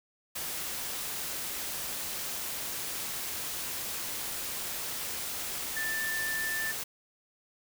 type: tone in noise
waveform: sine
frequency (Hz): 1771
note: A6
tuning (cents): +11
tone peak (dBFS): -31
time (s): 5.76-6.72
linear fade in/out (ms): 10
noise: white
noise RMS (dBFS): -36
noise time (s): 0.35-6.84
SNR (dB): +2
effects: none